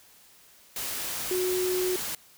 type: tone in noise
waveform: sine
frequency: 366.7 Hz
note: F#4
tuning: 15 cents flat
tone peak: -25 dBFS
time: 1.31-1.96 s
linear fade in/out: 2 ms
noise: white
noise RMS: -33 dBFS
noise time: 0.76-2.15 s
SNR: +5 dB
effects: white hiss -56 dBFS RMS until 2.37 s